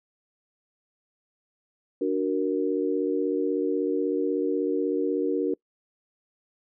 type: chord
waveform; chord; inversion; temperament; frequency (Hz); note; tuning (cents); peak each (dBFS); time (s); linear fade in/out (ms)
sine; D augmented; none; equal; 293.7 / 370 / 466.2; D4 / F#4 / A#4; 0 / 0 / 0; -27; 2.01-5.54; 5
effects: noise-tail reverb RT60 0.1 s tail -25 dB re dry